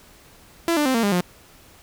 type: tone with pitch steps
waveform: sawtooth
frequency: 336.3 / 296.2 / 260.8 / 229.7 / 202.3 / 178.15 Hz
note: E4 / D4 / C4 / A#3 / G#3 / F3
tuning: +35 / +15 / -5 / -25 / -45 / +35 cents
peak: -14 dBFS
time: 0.68-1.208 s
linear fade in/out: 0 ms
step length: 88 ms
effects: pink hiss -50 dBFS RMS until 1.82 s